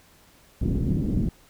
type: low-pass noise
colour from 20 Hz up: white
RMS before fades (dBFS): -24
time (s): 0.61-1.29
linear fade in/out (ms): 5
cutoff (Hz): 260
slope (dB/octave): 24
effects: pink hiss -56 dBFS RMS until 1.49 s